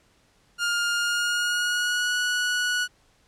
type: tone with pitch glide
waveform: sawtooth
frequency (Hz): 1412 to 1467.7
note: F6 to F#6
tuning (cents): +19 to -14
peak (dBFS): -19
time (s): 0.58-2.88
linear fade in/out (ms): 50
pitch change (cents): +67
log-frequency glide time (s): 0.93-2.17
effects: pink hiss -62 dBFS RMS until 3.27 s + low-pass 9000 Hz 12 dB/octave